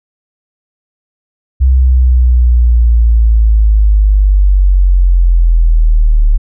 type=linear sweep; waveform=sine; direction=down; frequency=65.41 to 36.71 Hz; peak=-4 dBFS; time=1.6-6.38 s; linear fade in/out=20 ms; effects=none